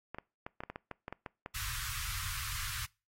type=clicks; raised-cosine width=0.5 ms; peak=-25 dBFS; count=12; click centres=0.146 / 0.185 / 0.465 / 0.605 / 0.636 / 0.7 / 0.759 / 0.913 / 1.081 / 1.126 / 1.262 / 1.461 s
type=band-stop noise; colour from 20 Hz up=pink; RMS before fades=-39 dBFS; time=1.54-2.86 s; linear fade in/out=10 ms; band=120 to 1100 Hz; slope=48 dB/octave
effects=noise-tail reverb RT60 0.3 s tail -24 dB re dry + AAC 48 kbps